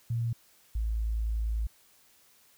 sine tone pair in turn, 116.54 / 55.11 Hz, A#2 / A1, 0 / +3 cents, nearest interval octave + minor second, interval 1297 cents, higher first, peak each -27 dBFS, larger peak neither, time 0.1-0.33 / 0.75-1.67 s, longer second, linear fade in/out 5 ms, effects white hiss -62 dBFS RMS until 2.57 s

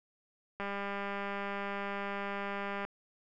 click train, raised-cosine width 0.5 ms, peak -23 dBFS, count 451, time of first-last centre 0.6-2.85 s, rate 200 Hz, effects none

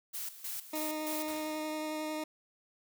blue noise with tremolo, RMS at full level -39 dBFS, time 0.13-1.34 s, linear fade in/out 20 ms, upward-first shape square, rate 3.2 Hz, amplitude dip 75%
20% pulse tone with vibrato, 308.7 Hz, D#4, 14 cents flat, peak -30 dBFS, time 0.73-2.24 s, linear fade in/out 5 ms, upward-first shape triangle, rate 11 Hz, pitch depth 12 cents each way
white noise with exponential decay, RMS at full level -44 dBFS, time 1.28-2.2 s, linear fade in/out 1 ms, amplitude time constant 200 ms
effects none

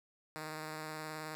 5% pulse tone with vibrato, 155.56 Hz, D#3, in tune, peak -30 dBFS, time 0.36-1.35 s, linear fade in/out 0 ms, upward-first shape sine, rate 19 Hz, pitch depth 18 cents each way, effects none

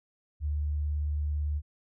sine tone with vibrato, 74.2 Hz, D2, 18 cents sharp, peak -27 dBFS, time 0.4-1.62 s, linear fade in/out 50 ms, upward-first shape triangle, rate 18 Hz, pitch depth 19 cents each way, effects none

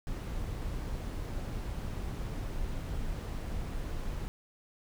brown noise, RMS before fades -36 dBFS, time 0.07-4.28 s, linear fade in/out 0 ms, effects none

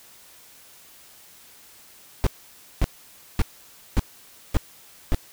brown noise bursts, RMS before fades -17 dBFS, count 6, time 2.24-5.146 s, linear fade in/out 0 ms, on 26 ms, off 550 ms, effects white hiss -50 dBFS RMS until 5.32 s

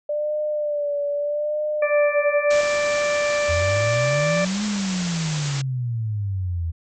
sine tone with vibrato, 590 Hz, D5, 8 cents sharp, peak -21 dBFS, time 0.09-2.61 s, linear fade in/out 5 ms, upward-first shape sine, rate 0.8 Hz, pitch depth 42 cents each way
harmonic tone, 587.3 Hz, D5, in tune, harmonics 1 / 2 / 3 / 4, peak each -20 / -30 / -29 / -28 dBFS, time 1.82-4.45 s, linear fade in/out 5 ms
white low-pass noise, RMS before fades -32 dBFS, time 2.5-5.62 s, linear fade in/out 10 ms, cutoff 7600 Hz, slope 96 dB/octave
sine exponential two-way sweep, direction up then down, 80.9 to 212.7 to 80.9 Hz, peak -22 dBFS, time 3.48-6.72 s, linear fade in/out 20 ms, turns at 4.64 s
effects none

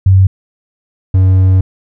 sine / triangle tone pair in turn, 95.3 / 93.88 Hz, G2 / F#2, -48 / +26 cents, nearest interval unison, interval 26 cents, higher first, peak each -3 dBFS, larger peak neither, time 0.06-0.27 / 1.14-1.61 s, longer second, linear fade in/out 5 ms, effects none

